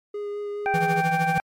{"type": "tone with vibrato", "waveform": "triangle", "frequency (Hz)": 411.4, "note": "G#4", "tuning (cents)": -16, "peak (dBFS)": -26, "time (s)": [0.14, 1.01], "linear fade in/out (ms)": 5, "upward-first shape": "sine", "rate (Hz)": 4.8, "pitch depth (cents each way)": 10}
{"type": "harmonic tone", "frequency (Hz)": 783, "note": "G5", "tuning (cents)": -2, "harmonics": [1, 2, 3], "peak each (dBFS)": [-22, -28, -32], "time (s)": [0.66, 1.4], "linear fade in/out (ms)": 0}
{"type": "tone with tremolo", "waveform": "square", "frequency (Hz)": 164.81, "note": "E3", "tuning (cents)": 0, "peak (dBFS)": -22, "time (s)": [0.74, 1.38], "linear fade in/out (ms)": 0, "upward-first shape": "triangle", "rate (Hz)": 13, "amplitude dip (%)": 90}
{"effects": ["MP3 64 kbps"]}